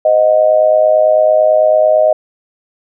sine tone with amplitude modulation, 622.3 Hz, D#5, in tune, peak -3 dBFS, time 0.05-2.13 s, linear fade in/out 5 ms, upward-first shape sine, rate 109 Hz, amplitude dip 75%, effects none

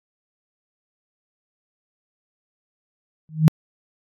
sine tone with exponential growth, 156.8 Hz, D#3, 14 cents sharp, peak -5 dBFS, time 3.29-3.48 s, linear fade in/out 0 ms, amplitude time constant 41 ms, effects AAC 64 kbps

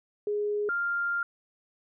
sine tone pair in turn, 415.3 / 1396.9 Hz, G#4 / F6, 0 / 0 cents, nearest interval octave + major sixth, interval 2100 cents, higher second, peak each -26 dBFS, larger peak neither, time 0.27-0.69 / 0.69-1.23 s, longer second, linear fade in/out 2 ms, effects none

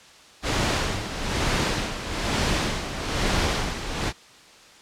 pink noise with tremolo, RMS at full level -22 dBFS, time 0.42-4.13 s, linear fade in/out 50 ms, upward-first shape sine, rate 1.1 Hz, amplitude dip 65%, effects white hiss -49 dBFS RMS until 4.81 s + low-pass 6000 Hz 12 dB/octave

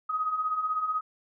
sine beating tone pair, 1244.5 / 1260.5 Hz, D#6 / D#6, 0 / +22 cents, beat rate 16 Hz, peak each -34 / -27 dBFS, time 0.09-1.01 s, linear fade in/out 10 ms, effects none

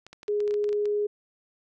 clicks, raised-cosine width 0.2 ms, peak -27 dBFS, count 12, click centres 0.066 / 0.13 / 0.231 / 0.281 / 0.404 / 0.478 / 0.509 / 0.541 / 0.642 / 0.691 / 0.729 / 0.856 s
sine tone, 415.1 Hz, G#4, 1 cent flat, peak -23 dBFS, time 0.28-1.07 s, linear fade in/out 10 ms
effects none

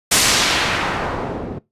white noise with low-pass filter sweep, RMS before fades -19 dBFS, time 0.11-1.59 s, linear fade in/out 10 ms, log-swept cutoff 10000 to 320 Hz, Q 0.84, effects noise-tail reverb RT60 0.2 s tail -20 dB re dry + resampled to 32000 Hz

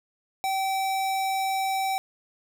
square tone, 771 Hz, G5, 29 cents flat, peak -25 dBFS, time 0.44-1.98 s, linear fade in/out 0 ms, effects none

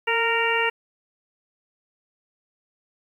harmonic tone with a mistuned harmonic, 463.2 Hz, A#4, 11 cents flat, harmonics 1 / 2 / 3 / 4 / 5 / 6, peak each -26 / -26 / -29 / -26 / -28 / -26 dBFS, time 0.07-0.7 s, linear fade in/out 10 ms, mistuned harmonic 1, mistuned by -27 cents, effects 9-bit

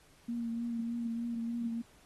sine tone with vibrato, 233.1 Hz, A#3, in tune, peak -33 dBFS, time 0.28-1.82 s, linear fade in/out 10 ms, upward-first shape triangle, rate 3.3 Hz, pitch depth 32 cents each way, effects pink hiss -63 dBFS RMS until 2.05 s + AAC 32 kbps

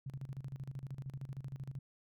sine tone with tremolo, 134.5 Hz, C3, 48 cents sharp, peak -39 dBFS, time 0.06-1.79 s, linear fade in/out 5 ms, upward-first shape square, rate 13 Hz, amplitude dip 80%, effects none

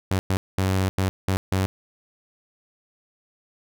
sawtooth tone bursts at uneven times, 94.8 Hz, F#2, 43 cents sharp, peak -16 dBFS, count 6, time 0.11-0.19 / 0.3-0.37 / 0.58-0.89 / 0.98-1.09 / 1.28-1.37 / 1.52-1.66 s, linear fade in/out 0 ms, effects none

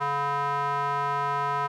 square tone with band-pass filter, 142.2 Hz, C#3, 45 cents sharp, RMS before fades -27 dBFS, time 0-1.68 s, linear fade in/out 20 ms, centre 1100 Hz, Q 4.1, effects none

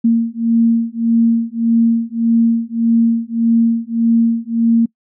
sine beating tone pair, 229.3 / 231 Hz, A#3 / A#3, -28 / -16 cents, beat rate 1.7 Hz, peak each -14 dBFS, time 0.04-4.86 s, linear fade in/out 10 ms, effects noise-tail reverb RT60 0.1 s tail -25 dB re dry

